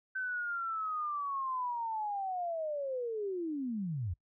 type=linear sweep; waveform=sine; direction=down; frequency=1538 to 77.78 Hz; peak=-33 dBFS; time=0.15-4.14 s; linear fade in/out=10 ms; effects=noise-tail reverb RT60 0.1 s tail -22 dB re dry